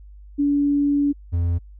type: tone pair in turn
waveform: sine / triangle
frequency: 286.3 / 85.83 Hz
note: D4 / F2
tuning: -44 / -30 cents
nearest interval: octave + major sixth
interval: 2086 cents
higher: first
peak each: -16 / -16 dBFS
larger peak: neither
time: 0.38-1.13 / 1.32-1.59 s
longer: first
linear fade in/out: 20 ms
effects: added 50 Hz sine -40 dBFS peak until 1.79 s